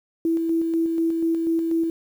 sine tone with tremolo, 329.6 Hz, E4, in tune, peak -18 dBFS, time 0.25-1.9 s, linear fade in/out 2 ms, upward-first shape square, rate 4.1 Hz, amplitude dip 30%, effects 8-bit

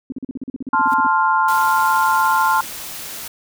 sine tone bursts, 261.6 Hz, C4, in tune, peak -23 dBFS, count 16, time 0.1-1.067 s, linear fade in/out 2 ms, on 22 ms, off 41 ms
sine chord, F major, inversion first, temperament equal, 880 / 1046.5 / 1396.9 Hz, A5 / C6 / F6, 0 / 0 / 0 cents, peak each -17 / -17 / -19 dBFS, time 0.73-2.61 s, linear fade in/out 5 ms
white noise with exponential growth, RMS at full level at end -35 dBFS, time 0.82-0.94 s, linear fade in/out 5 ms, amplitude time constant 24 ms
white noise, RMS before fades -31 dBFS, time 1.48-3.28 s, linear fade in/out 5 ms
effects none

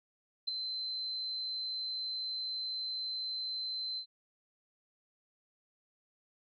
sine tone with ADSR envelope, 4078 Hz, C8, 45 cents flat, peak -28 dBFS, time 0.47-4.06 s, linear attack 15 ms, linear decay 6 ms, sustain -7 dB, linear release 84 ms, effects none

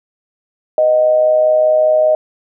sine tone with amplitude modulation, 622 Hz, D#5, 1 cent flat, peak -6 dBFS, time 0.78-2.15 s, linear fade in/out 2 ms, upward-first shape sine, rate 125 Hz, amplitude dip 50%, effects none

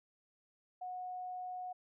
sine tone, 731 Hz, F#5, 21 cents flat, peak -40 dBFS, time 0.81-1.73 s, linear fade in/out 10 ms, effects none

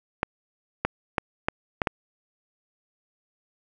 clicks, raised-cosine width 0.5 ms, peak -7 dBFS, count 6, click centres 0.231 / 0.85 / 1.182 / 1.485 / 1.818 / 1.872 s, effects none

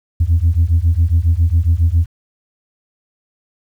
sine beating tone pair, 80 / 87.3 Hz, D#2 / F2, +49 / 0 cents, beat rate 7.3 Hz, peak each -12 dBFS, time 0.2-2.06 s, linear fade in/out 10 ms, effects tanh soft clip ceiling -6 dBFS + 8-bit

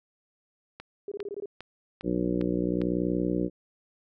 click train, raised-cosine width 0.3 ms, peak -24 dBFS, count 6, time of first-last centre 0.8-2.816 s, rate 2.48 Hz
sine tone bursts, 404.6 Hz, G#4, 45 cents flat, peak -32 dBFS, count 7, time 1.08-1.458 s, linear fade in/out 2 ms, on 36 ms, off 21 ms
harmonic tone, 60.7 Hz, B1, 29 cents flat, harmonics 1 / 2 / 3 / 4 / 5 / 6 / 7 / 8 / 9, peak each -40 / -40 / -30 / -36 / -29 / -32 / -41 / -35 / -39 dBFS, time 2.03-3.5 s, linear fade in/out 50 ms
effects none

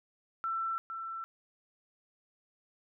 sine tone with echo, 1339 Hz, E6, 27 cents sharp, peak -31 dBFS, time 0.44-0.78 s, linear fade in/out 0 ms, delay 460 ms, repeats 1, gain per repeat -6 dB, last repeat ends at 1.24 s, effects none

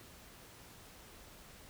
silence, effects pink hiss -56 dBFS RMS until 1.69 s

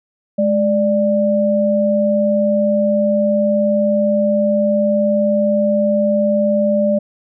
sine tone pair together, 210 / 590.7 Hz, G#3 / D5, +19 / +10 cents, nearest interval octave + tritone, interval 1791 cents, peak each -16 / -14 dBFS, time 0.38-6.99 s, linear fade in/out 10 ms, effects none

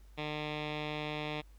10% pulse tone with low-pass filter, 150.9 Hz, D3, 47 cents sharp, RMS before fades -38 dBFS, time 0.17-1.42 s, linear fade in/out 20 ms, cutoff 3100 Hz, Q 5.1, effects added 50 Hz sine -53 dBFS peak until 1.58 s + pink hiss -69 dBFS RMS until 1.58 s

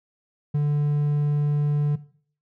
triangle tone, 146.83 Hz, D3, in tune, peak -17 dBFS, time 0.54-1.96 s, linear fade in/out 10 ms, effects noise-tail reverb RT60 0.5 s tail -17 dB re dry

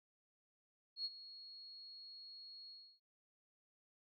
sine tone with ADSR envelope, 4316 Hz, C#8, 47 cents flat, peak -37 dBFS, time 0.96-3 s, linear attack 90 ms, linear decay 37 ms, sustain -15 dB, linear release 300 ms, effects none

